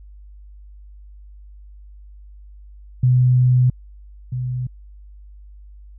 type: tone pair in turn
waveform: sine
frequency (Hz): 125.9 / 125.9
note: B2 / B2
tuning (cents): +34 / +34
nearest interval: unison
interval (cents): 0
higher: neither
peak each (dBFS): -11 / -21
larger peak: first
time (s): 3.03-3.7 / 4.32-4.67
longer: first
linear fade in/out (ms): 5
effects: added 50 Hz sine -39 dBFS peak until 5.98 s